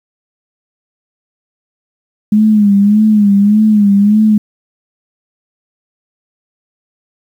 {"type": "tone with vibrato", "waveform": "sine", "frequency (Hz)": 207.7, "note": "G#3", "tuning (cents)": 0, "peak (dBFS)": -5, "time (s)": [2.32, 4.38], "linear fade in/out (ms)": 5, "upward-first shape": "sine", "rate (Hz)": 1.7, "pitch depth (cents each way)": 74, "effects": ["7-bit"]}